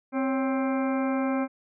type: harmonic tone with a mistuned harmonic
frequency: 263.3 Hz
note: C4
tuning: 11 cents sharp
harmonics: 1 / 2 / 3 / 4 / 5 / 6 / 8 / 9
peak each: -25 / -31 / -35 / -37 / -39 / -41 / -43 / -44 dBFS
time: 0.12-1.48 s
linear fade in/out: 50 ms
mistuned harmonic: 2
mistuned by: +74 cents
effects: none